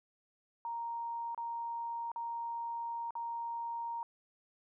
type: tone with dropouts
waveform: sine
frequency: 932.3 Hz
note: A#5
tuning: in tune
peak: -36 dBFS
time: 0.65-4.03 s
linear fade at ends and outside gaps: 1 ms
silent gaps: 1.347-1.377 / 2.117-2.16 / 3.107-3.153 s
effects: none